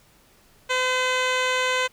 10% pulse tone with low-pass filter, 510 Hz, C5, 44 cents flat, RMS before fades -23 dBFS, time 0.69-1.88 s, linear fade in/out 20 ms, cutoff 5900 Hz, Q 0.98, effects pink hiss -57 dBFS RMS until 1.92 s

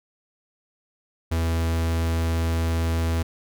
45% pulse tone, 82.41 Hz, E2, in tune, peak -21 dBFS, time 1.31-3.23 s, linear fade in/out 10 ms, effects none

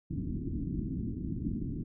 white low-pass noise, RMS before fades -35 dBFS, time 0.1-1.84 s, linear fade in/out 10 ms, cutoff 300 Hz, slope 48 dB/octave, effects none

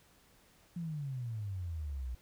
sine exponential sweep, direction down, 176.1 to 59.3 Hz, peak -36 dBFS, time 0.76-2.15 s, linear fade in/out 5 ms, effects pink hiss -65 dBFS RMS until 2.21 s

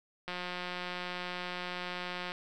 click train, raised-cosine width 0.3 ms, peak -22 dBFS, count 366, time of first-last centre 0.28-2.319 s, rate 179 Hz, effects none

